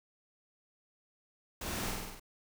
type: noise with echo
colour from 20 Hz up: pink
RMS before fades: -40 dBFS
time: 1.61-1.91 s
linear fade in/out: 5 ms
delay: 48 ms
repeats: 6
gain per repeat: -2 dB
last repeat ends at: 2.198 s
effects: none